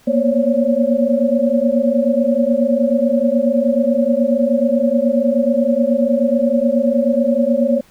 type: tone cluster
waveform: sine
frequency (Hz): 232.4 / 241.8 / 542 / 569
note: A#3 / B3 / C#5 / C#5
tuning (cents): -5 / -36 / -39 / +45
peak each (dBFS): -18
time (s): 0.07-7.81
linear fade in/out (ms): 10
effects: pink hiss -51 dBFS RMS until 7.9 s